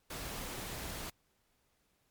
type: noise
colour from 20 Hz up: pink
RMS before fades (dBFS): -42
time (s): 0.1-1.1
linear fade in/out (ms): 5
effects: pink hiss -75 dBFS RMS until 2.1 s + MP3 96 kbps